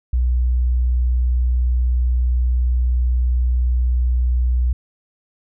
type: tone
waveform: sine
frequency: 61.5 Hz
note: B1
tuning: 7 cents flat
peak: -14 dBFS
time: 0.13-4.73 s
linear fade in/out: 5 ms
effects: none